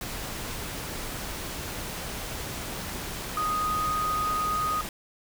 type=tone in noise; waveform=sine; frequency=1244.5 Hz; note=D#6; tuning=in tune; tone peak=-25 dBFS; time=3.37-4.81 s; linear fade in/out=2 ms; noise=pink; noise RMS=-35 dBFS; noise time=0.01-4.89 s; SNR=+7 dB; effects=none